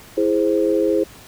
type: chord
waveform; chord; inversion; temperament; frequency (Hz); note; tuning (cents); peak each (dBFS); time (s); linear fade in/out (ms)
sine; E augmented; none; equal; 329.6 / 415.3 / 523.3; E4 / G#4 / B#4; 0 / 0 / 0; -19 / -19 / -20; 0.17-1.04; 10
effects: pink hiss -43 dBFS RMS until 1.27 s